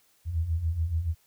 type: beating tone pair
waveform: sine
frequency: 77.2 / 84.2 Hz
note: D#2 / E2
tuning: -13 / +37 cents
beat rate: 7 Hz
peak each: -32 / -26 dBFS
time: 0.25-1.15 s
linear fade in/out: 50 ms
effects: white hiss -65 dBFS RMS until 1.26 s